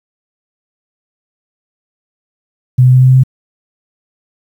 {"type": "tone with pitch steps", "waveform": "sine", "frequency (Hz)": [126.5, 127.31, 128.12, 128.93, 129.76, 130.58], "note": ["B2", "C3", "C3", "C3", "C3", "C3"], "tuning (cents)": [42, -47, -36, -25, -14, -3], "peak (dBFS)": -3, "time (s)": [2.78, 3.236], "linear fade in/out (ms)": 10, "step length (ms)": 76, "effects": ["7-bit"]}